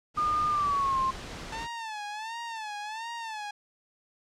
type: noise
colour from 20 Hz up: pink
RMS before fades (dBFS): -40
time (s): 0.14-1.68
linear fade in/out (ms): 50
type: tone with pitch glide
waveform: sine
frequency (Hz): 1215 to 1057.7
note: D#6 to C6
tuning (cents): -42 to +18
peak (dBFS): -24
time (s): 0.17-1.11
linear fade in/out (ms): 10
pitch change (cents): -240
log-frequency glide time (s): 0.48-0.99
type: tone with vibrato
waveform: sawtooth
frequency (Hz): 880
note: A5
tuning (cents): 0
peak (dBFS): -31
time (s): 1.52-3.51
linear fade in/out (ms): 5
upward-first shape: sine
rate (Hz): 1.4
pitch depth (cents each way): 110
effects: low-pass 6000 Hz 12 dB/octave